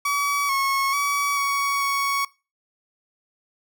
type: tone with pitch steps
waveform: 30% pulse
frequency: 1139 / 1094 / 1138 / 1122 / 1115 Hz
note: C#6 / C#6 / C#6 / C#6 / C#6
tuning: +47 / -23 / +45 / +21 / +10 cents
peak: -18 dBFS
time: 0.05-2.25 s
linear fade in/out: 5 ms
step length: 440 ms
effects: noise-tail reverb RT60 0.3 s tail -22 dB re dry